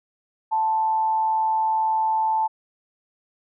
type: tone with amplitude modulation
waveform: sine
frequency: 880 Hz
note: A5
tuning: in tune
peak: -17 dBFS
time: 0.51-2.48 s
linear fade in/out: 20 ms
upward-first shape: sine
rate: 162 Hz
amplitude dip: 35%
effects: none